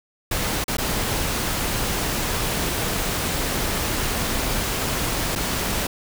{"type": "noise with dropouts", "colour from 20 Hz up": "pink", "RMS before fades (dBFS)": -24, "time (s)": [0.31, 5.87], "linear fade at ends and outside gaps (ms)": 5, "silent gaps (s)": [[0.642, 0.68], [0.77, 0.782], [5.353, 5.358]], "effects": []}